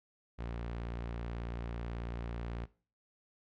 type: tone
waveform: sawtooth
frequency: 58.27 Hz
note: A#1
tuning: in tune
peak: -34 dBFS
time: 0.38-2.66 s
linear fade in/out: 20 ms
effects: noise-tail reverb RT60 0.4 s tail -20 dB re dry + low-pass 3000 Hz 12 dB/octave

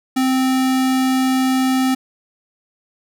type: tone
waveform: square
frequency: 260.6 Hz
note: C4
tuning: 7 cents flat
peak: -15 dBFS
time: 0.16-1.95 s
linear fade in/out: 10 ms
effects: none

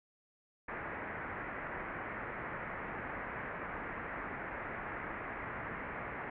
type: low-pass noise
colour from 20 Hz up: white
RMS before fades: -42 dBFS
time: 0.68-6.3 s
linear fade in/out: 5 ms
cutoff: 2100 Hz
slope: 48 dB/octave
effects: none

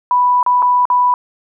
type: tone with dropouts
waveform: sine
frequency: 987.8 Hz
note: B5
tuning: in tune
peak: -9 dBFS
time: 0.11-1.14 s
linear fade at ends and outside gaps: 1 ms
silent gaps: 0.429-0.463 / 0.622-0.626 / 0.854-0.901 s
effects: none

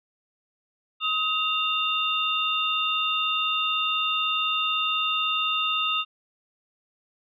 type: tone cluster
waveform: sine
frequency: 1261 / 2778 / 3616 Hz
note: D#6 / F7 / A7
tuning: +23 / -10 / +47 cents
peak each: -27 / -26 / -28 dBFS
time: 1-6.05 s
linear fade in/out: 50 ms
effects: none

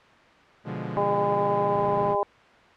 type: chord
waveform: sawtooth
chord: B diminished seventh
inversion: none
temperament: equal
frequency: 123.47 / 146.83 / 174.61 / 207.7 Hz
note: B2 / D3 / F3 / Ab3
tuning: 0 / 0 / 0 / 0 cents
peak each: -32 dBFS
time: 0.64-2.16 s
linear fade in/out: 50 ms
type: harmonic tone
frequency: 202.7 Hz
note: G#3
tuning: 42 cents flat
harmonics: 2 / 3 / 4 / 5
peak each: -27 / -27 / -27 / -27 dBFS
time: 0.97-2.23 s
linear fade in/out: 0 ms
type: click train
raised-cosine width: 2 ms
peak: -29 dBFS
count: 10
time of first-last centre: 1.76-2.148 s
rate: 23.2 Hz
effects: white hiss -52 dBFS RMS until 2.76 s + low-pass 2000 Hz 12 dB/octave

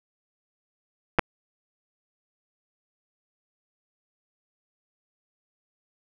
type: clicks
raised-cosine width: 0.5 ms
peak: -4 dBFS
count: 2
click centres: 1.187 / 1.193 s
effects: none

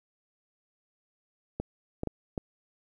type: clicks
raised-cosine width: 2 ms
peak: -18 dBFS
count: 4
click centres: 1.6 / 2.034 / 2.073 / 2.378 s
effects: 10-bit

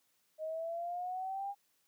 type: exponential sweep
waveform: sine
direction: up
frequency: 622 to 810 Hz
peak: -36 dBFS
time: 0.38-1.55 s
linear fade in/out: 50 ms
effects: white hiss -75 dBFS RMS until 1.87 s + high-pass 100 Hz 12 dB/octave

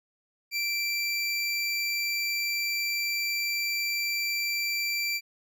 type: tone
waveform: 25% pulse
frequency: 2346 Hz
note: D7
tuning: 2 cents flat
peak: -23 dBFS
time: 0.51-5.21 s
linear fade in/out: 50 ms
effects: none

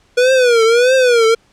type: tone with vibrato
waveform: square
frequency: 484.4 Hz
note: B4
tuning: 34 cents flat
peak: -9 dBFS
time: 0.17-1.35 s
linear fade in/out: 10 ms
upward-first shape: triangle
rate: 1.6 Hz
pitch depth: 160 cents each way
effects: pink hiss -54 dBFS RMS until 1.52 s + low-pass 7000 Hz 12 dB/octave

